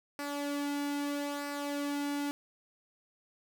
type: tone with flanger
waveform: sawtooth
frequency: 287.1 Hz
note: D4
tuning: 39 cents flat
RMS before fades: -35 dBFS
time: 0.19-2.31 s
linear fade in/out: 0 ms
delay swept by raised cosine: 0.29 to 1.89 ms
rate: 0.78 Hz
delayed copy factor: -0.5
effects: 11-bit